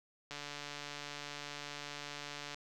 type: click train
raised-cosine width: 0.2 ms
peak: -26 dBFS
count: 325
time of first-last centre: 0.31-2.544 s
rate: 145 Hz
effects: none